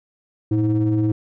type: ring-modulated tone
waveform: triangle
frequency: 103.6 Hz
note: G#2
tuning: 4 cents flat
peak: -11 dBFS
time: 0.51-1.12 s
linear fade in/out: 5 ms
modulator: 216 Hz
effects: none